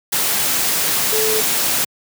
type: tone in noise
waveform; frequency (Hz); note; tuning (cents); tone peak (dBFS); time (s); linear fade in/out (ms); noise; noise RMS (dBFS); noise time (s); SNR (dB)
sine; 435.7; A4; -17; -19; 1.12-1.41; 10; white; -18; 0.12-1.85; -4
effects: high-pass 100 Hz 12 dB/octave